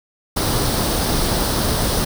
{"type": "noise with comb filter", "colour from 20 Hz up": "pink", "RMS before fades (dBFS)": -19, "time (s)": [0.36, 2.05], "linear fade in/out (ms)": 10, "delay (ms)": 0.21, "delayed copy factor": 0.5, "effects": []}